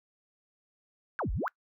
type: exponential two-way sweep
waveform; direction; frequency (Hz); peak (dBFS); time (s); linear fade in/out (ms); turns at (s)
sine; down then up; 1655 to 36.71 to 1655; -29; 1.19-1.48; 0; 1.32
effects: noise-tail reverb RT60 0.1 s tail -23 dB re dry